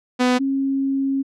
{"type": "tone pair in turn", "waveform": ["sawtooth", "sine"], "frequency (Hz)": [250, 271.7], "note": ["B3", "C#4"], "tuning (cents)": [21, -35], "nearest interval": "minor second", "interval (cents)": 144, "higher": "second", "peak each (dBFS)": [-11, -18], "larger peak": "first", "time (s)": [[0.19, 0.39], [0.39, 1.23]], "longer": "second", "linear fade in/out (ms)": 20, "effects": ["low-pass 6000 Hz 12 dB/octave"]}